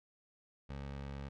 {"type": "tone", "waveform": "20% pulse", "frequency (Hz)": 69.3, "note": "C#2", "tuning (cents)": 0, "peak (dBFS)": -37, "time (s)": [0.69, 1.29], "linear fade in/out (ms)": 10, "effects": ["low-pass 4000 Hz 12 dB/octave"]}